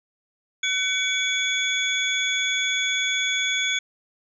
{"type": "tone cluster", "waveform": "sine", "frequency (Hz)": [1515, 2258, 3434, 6660], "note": ["F#6", "C#7", "A7", "G#8"], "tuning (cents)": [40, 31, -43, 4], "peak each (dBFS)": [-30, -25, -25, -31], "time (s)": [0.63, 3.79], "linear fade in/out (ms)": 5, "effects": []}